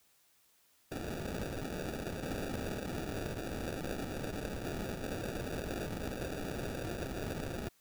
blue noise with sample-and-hold, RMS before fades -39 dBFS, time 0.91-7.69 s, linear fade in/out 10 ms, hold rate 1050 Hz, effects white hiss -69 dBFS RMS until 7.8 s

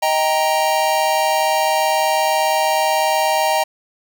square chord, Eb major, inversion none, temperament equal with one note detuned, 627.7 / 784 / 932.3 Hz, Eb5 / G5 / Bb5, +15 / 0 / 0 cents, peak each -20 dBFS, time 0.02-3.64 s, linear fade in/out 10 ms, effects none

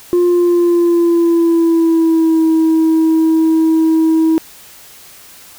sine tone with pitch glide, 352.6 to 321.5 Hz, F4 to E4, +17 to -43 cents, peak -6 dBFS, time 0.13-4.38 s, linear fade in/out 0 ms, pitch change -160 cents, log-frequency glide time 0.24-2.46 s, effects tanh soft clip ceiling -7 dBFS + white hiss -39 dBFS RMS until 5.58 s

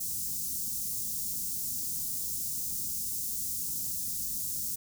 white band-stop noise, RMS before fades -34 dBFS, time 0-4.76 s, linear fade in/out 10 ms, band 240 to 5800 Hz, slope 24 dB/octave, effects none

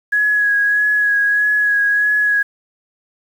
sine tone with vibrato, 1671 Hz, G#6, 10 cents sharp, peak -12 dBFS, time 0.12-2.43 s, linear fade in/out 10 ms, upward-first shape sine, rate 1.6 Hz, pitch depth 20 cents each way, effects 7-bit

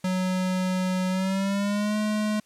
square tone with pitch glide, 185 to 212.5 Hz, F#3 to G#3, 0 to +40 cents, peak -24 dBFS, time 0.04-2.4 s, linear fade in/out 5 ms, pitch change +240 cents, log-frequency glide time 1.09-1.97 s, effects white hiss -62 dBFS RMS until 2.45 s + low-pass 10000 Hz 12 dB/octave

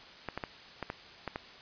clicks, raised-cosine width 0.5 ms, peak -20 dBFS, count 7, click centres 0.287 / 0.376 / 0.438 / 0.827 / 0.901 / 1.277 / 1.359 s, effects white hiss -51 dBFS RMS until 1.61 s + resampled to 11025 Hz

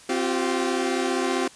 sawtooth chord, C suspended fourth, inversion none, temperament equal with one note detuned, 261.6 / 349.2 / 384.4 Hz, C4 / F4 / G4, 0 / 0 / -34 cents, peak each -23 dBFS, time 0.09-1.48 s, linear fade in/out 5 ms, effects white hiss -48 dBFS RMS until 1.55 s + resampled to 22050 Hz

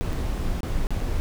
brown noise with dropouts, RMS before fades -25 dBFS, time 0.01-1.2 s, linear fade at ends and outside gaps 0 ms, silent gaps 0.125-0.13 / 0.606-0.632 / 0.869-0.906 / 1.005-1.009 s, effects none

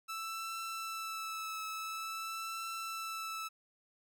sawtooth tone with vibrato, 1318.5 Hz, E6, in tune, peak -35 dBFS, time 0.08-3.49 s, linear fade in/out 20 ms, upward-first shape triangle, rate 0.48 Hz, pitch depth 24 cents each way, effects none

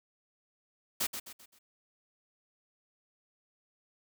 white noise with echo, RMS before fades -31 dBFS, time 1-1.07 s, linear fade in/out 10 ms, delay 130 ms, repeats 4, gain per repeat -8 dB, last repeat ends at 1.59 s, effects none

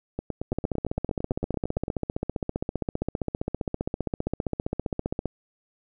two click trains, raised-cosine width 2 ms, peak -16 / -13 dBFS, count 16 / 73, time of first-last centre 0.19-1.881 / 0.52-5.257 s, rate 8.87 / 15.2 Hz, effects none

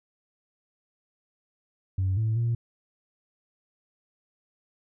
sine tone with pitch steps, 94.6 / 110.5 / 117 Hz, F#2 / A2 / A#2, +39 / +8 / +7 cents, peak -21 dBFS, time 1.98-2.55 s, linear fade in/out 5 ms, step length 190 ms, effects tanh soft clip ceiling -20 dBFS

